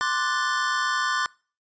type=chord; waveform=square; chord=D dominant seventh; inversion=third; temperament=equal; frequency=1046.5 / 1174.7 / 1480 / 1760 Hz; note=C6 / D6 / F#6 / A6; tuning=0 / 0 / 0 / 0 cents; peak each=-29 dBFS; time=0.01-1.26 s; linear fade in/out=0 ms; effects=noise-tail reverb RT60 0.4 s tail -25 dB re dry + resampled to 16000 Hz